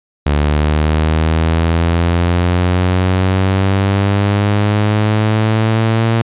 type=linear sweep; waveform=sawtooth; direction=up; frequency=72.8 to 114.6 Hz; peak=-7 dBFS; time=0.26-6.22 s; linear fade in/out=5 ms; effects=resampled to 8000 Hz